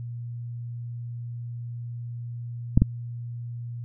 clicks, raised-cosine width 5 ms, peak -4 dBFS, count 2, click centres 2.775 / 2.82 s, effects added 119 Hz sine -32 dBFS peak until 3.84 s

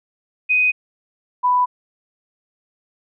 sine tone pair in turn, 2500 / 992.1 Hz, D#7 / B5, +8 / +8 cents, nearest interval octave + major third, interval 1600 cents, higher first, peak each -13 dBFS, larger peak neither, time 0.49-0.72 / 1.43-1.66 s, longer neither, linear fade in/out 20 ms, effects none

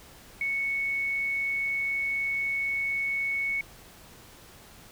sine tone, 2214 Hz, C#7, 3 cents flat, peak -26 dBFS, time 0.41-3.61 s, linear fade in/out 2 ms, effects pink hiss -51 dBFS RMS until 4.91 s

